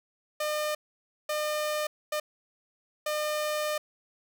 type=tone bursts at uneven times; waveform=sawtooth; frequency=605 Hz; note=D#5; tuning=49 cents flat; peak=-24 dBFS; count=4; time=0.4-0.75 / 1.29-1.87 / 2.12-2.2 / 3.06-3.78 s; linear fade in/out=5 ms; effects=none